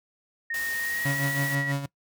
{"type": "tone with pitch glide", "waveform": "sine", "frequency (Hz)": [1850, 1924.1], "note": ["A#6", "B6"], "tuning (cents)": [-14, -46], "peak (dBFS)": -28, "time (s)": [0.5, 1.72], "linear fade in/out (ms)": 5, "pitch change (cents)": 68, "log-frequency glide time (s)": [0.74, 1.24]}
{"type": "noise", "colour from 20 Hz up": "white", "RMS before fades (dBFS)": -37, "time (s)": [0.54, 1.55], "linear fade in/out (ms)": 2}
{"type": "tone with tremolo", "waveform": "35% pulse", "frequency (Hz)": 140, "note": "C#3", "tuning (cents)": 18, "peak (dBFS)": -22, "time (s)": [1.05, 1.86], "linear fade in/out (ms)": 5, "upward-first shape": "sine", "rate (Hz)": 6.2, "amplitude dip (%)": 65}
{"effects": ["noise-tail reverb RT60 0.1 s tail -21 dB re dry"]}